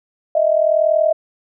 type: tone pair together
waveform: sine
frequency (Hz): 622.3 / 662.8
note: D#5 / E5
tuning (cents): 0 / +9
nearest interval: minor second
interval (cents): 109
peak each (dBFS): -14 / -16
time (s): 0.35-1.13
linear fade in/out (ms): 5
effects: none